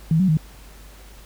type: tone with pitch steps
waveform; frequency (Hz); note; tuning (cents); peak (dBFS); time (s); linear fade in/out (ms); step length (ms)
sine; 160.9 / 188 / 156.1; E3 / F#3 / D#3; -42 / +28 / +6; -14; 0.11-0.371; 2; 87
effects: added 50 Hz sine -42 dBFS peak until 1.25 s + pink hiss -48 dBFS RMS until 1.25 s